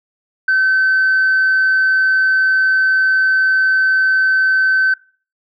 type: tone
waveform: sine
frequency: 1534 Hz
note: G6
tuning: 38 cents flat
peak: -9 dBFS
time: 0.48-4.94 s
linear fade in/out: 5 ms
effects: noise-tail reverb RT60 0.4 s tail -22 dB re dry + tanh soft clip ceiling -8 dBFS